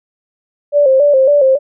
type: tone with vibrato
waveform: sine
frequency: 554.4 Hz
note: C#5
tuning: in tune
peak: -6 dBFS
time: 0.72-1.59 s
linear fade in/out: 50 ms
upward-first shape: square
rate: 3.6 Hz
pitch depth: 81 cents each way
effects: none